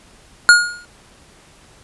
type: tone with exponential decay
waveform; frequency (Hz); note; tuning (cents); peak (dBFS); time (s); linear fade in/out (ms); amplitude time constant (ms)
square; 1432; F6; +43; -3; 0.49-0.85; 0; 78
effects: pink hiss -48 dBFS RMS until 1.83 s + resampled to 24000 Hz